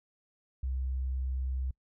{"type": "tone", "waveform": "sine", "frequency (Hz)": 64.9, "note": "C2", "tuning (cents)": -13, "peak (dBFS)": -30, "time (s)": [0.63, 1.71], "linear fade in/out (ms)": 5, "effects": ["noise-tail reverb RT60 0.1 s tail -25 dB re dry"]}